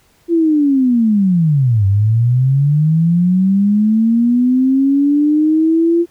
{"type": "linear two-way sweep", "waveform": "sine", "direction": "down then up", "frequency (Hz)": [344.5, 96, 344.5], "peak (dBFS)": -9, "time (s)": [0.28, 6.06], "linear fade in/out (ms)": 50, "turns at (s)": 1.86, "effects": ["pink hiss -54 dBFS RMS until 6.1 s"]}